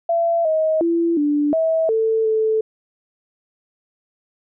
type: tone with pitch steps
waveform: sine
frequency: 675 / 631 / 336.7 / 293.2 / 647 / 444.7 / 438.5 Hz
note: E5 / D#5 / E4 / D4 / E5 / A4 / A4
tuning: +41 / +24 / +37 / -3 / -32 / +18 / -6 cents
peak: -15 dBFS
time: 0.09-2.61 s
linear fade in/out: 5 ms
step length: 360 ms
effects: none